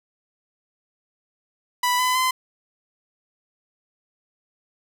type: tone with pitch steps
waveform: sawtooth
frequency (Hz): 987.8 / 1007.4 / 1027.4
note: B5 / B5 / C6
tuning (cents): 0 / +34 / -32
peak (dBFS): -15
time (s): 1.83-2.31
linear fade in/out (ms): 5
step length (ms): 160
effects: none